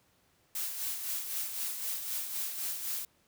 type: noise with tremolo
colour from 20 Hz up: blue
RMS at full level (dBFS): -34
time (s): 0.55-3.05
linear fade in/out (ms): 2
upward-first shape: sine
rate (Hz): 3.9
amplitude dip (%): 50
effects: pink hiss -69 dBFS RMS until 3.27 s + high-pass 60 Hz 12 dB/octave